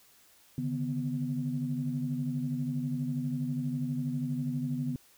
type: tone cluster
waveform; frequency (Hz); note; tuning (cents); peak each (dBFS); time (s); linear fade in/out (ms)
sine; 140.7 / 153 / 247.3; C#3 / D#3 / B3; +26 / -29 / +3; -34 / -36 / -32; 0.58-4.96; 2
effects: tanh soft clip ceiling -20 dBFS + white hiss -61 dBFS RMS until 5.17 s